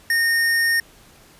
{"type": "tone", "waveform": "square", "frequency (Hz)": 1839, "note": "A#6", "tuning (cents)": -24, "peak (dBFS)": -17, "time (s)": [0.1, 0.8], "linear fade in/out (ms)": 2, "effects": ["pink hiss -50 dBFS RMS until 1.39 s", "resampled to 32000 Hz"]}